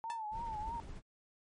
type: tone with vibrato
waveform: sine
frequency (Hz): 890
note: A5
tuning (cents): +20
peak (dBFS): -38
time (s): 0.04-0.8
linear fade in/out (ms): 0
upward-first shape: triangle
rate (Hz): 3.2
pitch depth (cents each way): 110
type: tone with exponential decay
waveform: sawtooth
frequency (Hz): 880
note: A5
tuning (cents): 0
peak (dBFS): -35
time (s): 0.1-0.22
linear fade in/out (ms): 0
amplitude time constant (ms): 25
type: noise with tremolo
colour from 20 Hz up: brown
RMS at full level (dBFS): -45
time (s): 0.31-1.02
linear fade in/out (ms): 50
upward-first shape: sine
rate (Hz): 14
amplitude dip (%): 30
effects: MP3 48 kbps